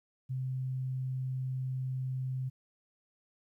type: tone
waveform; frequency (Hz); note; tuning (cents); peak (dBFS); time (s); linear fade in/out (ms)
sine; 130; C3; -11; -32; 0.29-2.5; 20
effects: 12-bit